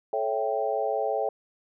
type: chord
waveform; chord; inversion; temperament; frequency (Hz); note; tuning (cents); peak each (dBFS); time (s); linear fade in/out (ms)
sine; A dominant seventh; none; equal with one note detuned; 434.9 / 554.4 / 659.3 / 784; A4 / C#5 / E5 / G5; -20 / 0 / 0 / 0; -30; 0.13-1.29; 2
effects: none